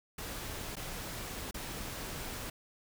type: noise with dropouts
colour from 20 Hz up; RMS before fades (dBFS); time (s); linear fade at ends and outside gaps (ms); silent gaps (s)
pink; -41; 0.18-2.5; 5; 0.756-0.766 / 1.511-1.542
effects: none